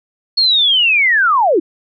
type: linear sweep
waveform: sine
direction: down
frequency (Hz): 4368 to 286.8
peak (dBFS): -9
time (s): 0.37-1.6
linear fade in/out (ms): 10
effects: none